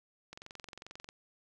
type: click train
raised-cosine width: 0.2 ms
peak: -29 dBFS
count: 18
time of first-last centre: 0.33-1.089 s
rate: 22.4 Hz
effects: none